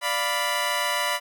15% pulse chord, B diminished, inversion first, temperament equal, 587.3 / 698.5 / 987.8 Hz, D5 / F5 / B5, 0 / 0 / 0 cents, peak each -22 / -24 / -19 dBFS, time 0.01-1.2 s, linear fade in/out 50 ms, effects none

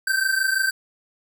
square tone pair together, 1542 / 1568 Hz, G6 / G6, -29 / 0 cents, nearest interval unison, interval 29 cents, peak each -23 dBFS, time 0.07-0.71 s, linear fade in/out 5 ms, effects none

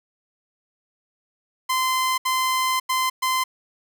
sawtooth tone bursts at uneven times, 1034 Hz, C6, 21 cents flat, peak -16 dBFS, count 4, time 1.69-2.18 / 2.25-2.8 / 2.89-3.1 / 3.22-3.44 s, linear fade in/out 10 ms, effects none

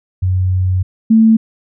sine tone pair in turn, 92.5 / 222.6 Hz, F#2 / A3, 0 / +20 cents, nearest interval octave + minor third, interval 1520 cents, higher second, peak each -11 / -5 dBFS, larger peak second, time 0.22-0.83 / 1.1-1.37 s, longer first, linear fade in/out 10 ms, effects none

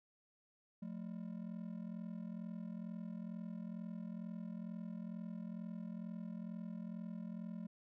triangle ring-modulated tone, 200 Hz, G3, 35 cents sharp, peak -38 dBFS, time 0.82-7.67 s, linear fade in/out 2 ms, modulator 21.1 Hz, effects none

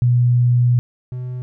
sine / triangle tone pair in turn, 122.2 / 125.49 Hz, B2 / B2, -18 / +28 cents, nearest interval unison, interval 46 cents, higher second, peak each -11 / -22 dBFS, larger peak first, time 0.02-0.79 / 1.12-1.42 s, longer first, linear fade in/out 0 ms, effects none

